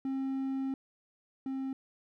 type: tone pair in turn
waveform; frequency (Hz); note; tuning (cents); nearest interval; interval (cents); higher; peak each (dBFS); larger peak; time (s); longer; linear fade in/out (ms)
triangle; 267.7 / 266.6; C4 / C4; +40 / +33; unison; 7; first; -29 / -31; first; 0.05-0.74 / 1.46-1.73; first; 2
effects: none